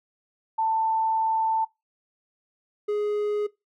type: tone pair in turn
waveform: sine / triangle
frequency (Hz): 889 / 416.9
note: A5 / G#4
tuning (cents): +18 / +7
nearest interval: octave + minor second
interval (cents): 1311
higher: first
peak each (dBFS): -21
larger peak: neither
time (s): 0.58-1.65 / 2.88-3.47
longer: first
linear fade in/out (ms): 10
effects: noise-tail reverb RT60 0.2 s tail -20 dB re dry